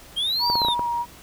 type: linear two-way sweep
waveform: triangle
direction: up then down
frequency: 3136 to 4720 to 3478 Hz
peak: -20 dBFS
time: 0.16-0.75 s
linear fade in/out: 20 ms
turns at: 0.48 s
type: tone with vibrato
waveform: sine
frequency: 953 Hz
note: A#5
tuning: 38 cents sharp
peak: -22 dBFS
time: 0.39-1.06 s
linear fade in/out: 50 ms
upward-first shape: square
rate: 3.2 Hz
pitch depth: 10 cents each way
type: clicks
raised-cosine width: 1 ms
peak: -14 dBFS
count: 6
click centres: 0.5 / 0.555 / 0.618 / 0.649 / 0.685 / 0.794 s
effects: pink hiss -46 dBFS RMS until 1.22 s